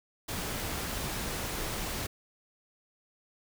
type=noise; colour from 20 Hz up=pink; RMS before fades=-35 dBFS; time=0.28-2.07 s; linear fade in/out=10 ms; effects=none